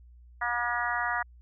harmonic tone, 240 Hz, B3, 49 cents flat, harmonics 3 / 4 / 5 / 6 / 7 / 8, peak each -34 / -34 / -34 / -34 / -34 / -34 dBFS, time 0.41-1.23 s, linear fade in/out 10 ms, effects added 60 Hz sine -50 dBFS peak until 1.41 s

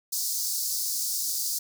pink high-pass noise, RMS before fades -29 dBFS, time 0.12-1.59 s, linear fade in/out 10 ms, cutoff 4600 Hz, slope 48 dB/octave, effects none

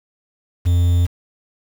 triangle tone with quantisation, 87.5 Hz, F2, 4 cents sharp, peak -10 dBFS, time 0.65-1.07 s, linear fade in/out 20 ms, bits 6, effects none

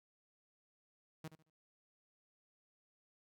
sawtooth tone with echo, 158.1 Hz, D#3, 28 cents sharp, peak -40 dBFS, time 1.24-1.28 s, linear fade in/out 5 ms, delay 74 ms, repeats 3, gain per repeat -12 dB, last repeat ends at 1.502 s, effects noise-tail reverb RT60 0.1 s tail -24 dB re dry

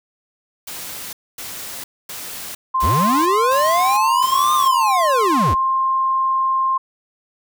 white noise bursts, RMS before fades -31 dBFS, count 6, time 0.67-4.68 s, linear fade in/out 5 ms, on 460 ms, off 250 ms
sine tone with pitch glide, 1047 to 1057.3 Hz, C6 to C6, +1 to +18 cents, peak -15 dBFS, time 2.74-6.78 s, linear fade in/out 10 ms, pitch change +17 cents, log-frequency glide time 2.98-5.77 s
square linear two-way sweep, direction up then down, 50 to 1223 to 50 Hz, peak -18 dBFS, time 2.82-5.55 s, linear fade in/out 20 ms, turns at 4.54 s
effects none

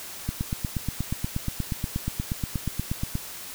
click train, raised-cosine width 5 ms, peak -14 dBFS, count 25, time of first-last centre 0.29-3.154 s, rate 8.38 Hz, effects white hiss -39 dBFS RMS until 3.54 s

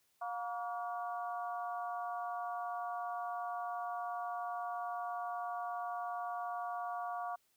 harmonic tone with a mistuned harmonic, 237.1 Hz, A#3, 30 cents sharp, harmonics 3 / 4 / 5 / 6, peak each -39 / -47 / -43 / -50 dBFS, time 0.21-7.36 s, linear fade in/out 10 ms, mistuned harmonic 5, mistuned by -63 cents, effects white hiss -75 dBFS RMS until 7.56 s

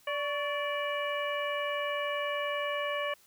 harmonic tone with a mistuned harmonic, 583 Hz, D5, 13 cents flat, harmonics 1 / 2 / 3 / 4 / 5, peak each -33 / -36 / -38 / -39 / -40 dBFS, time 0.07-3.14 s, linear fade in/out 5 ms, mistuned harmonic 2, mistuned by -66 cents, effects white hiss -62 dBFS RMS until 3.26 s

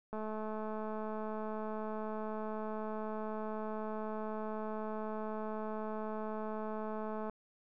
click train, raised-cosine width 1 ms, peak -28 dBFS, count 1549, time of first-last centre 0.13-7.297 s, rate 216 Hz, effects none

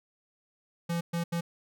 square tone bursts at uneven times, 170 Hz, F3, 46 cents flat, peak -29 dBFS, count 3, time 0.89-1.01 / 1.13-1.24 / 1.32-1.41 s, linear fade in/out 10 ms, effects none

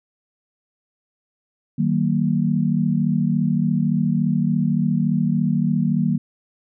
sine chord, D# minor, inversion none, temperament equal with one note detuned, 155.56 / 189.65 / 233.1 Hz, D#3 / F#3 / A#3, 0 / +43 / 0 cents, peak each -21 dBFS, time 1.78-6.18 s, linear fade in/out 10 ms, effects none

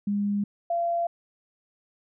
sine tone pair in turn, 203.5 / 684.5 Hz, G#3 / F5, -35 / -35 cents, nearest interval octave + major sixth, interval 2100 cents, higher second, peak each -23 dBFS, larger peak neither, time 0.07-0.44 / 0.7-1.07 s, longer neither, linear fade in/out 5 ms, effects none

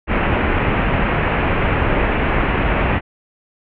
pink low-pass noise, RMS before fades -17 dBFS, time 0.07-3.01 s, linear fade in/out 50 ms, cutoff 2700 Hz, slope 48 dB/octave, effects none

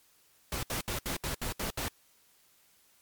pink noise bursts, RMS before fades -34 dBFS, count 8, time 0.52-1.883 s, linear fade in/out 2 ms, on 110 ms, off 69 ms, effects white hiss -65 dBFS RMS until 3.01 s + MP3 96 kbps

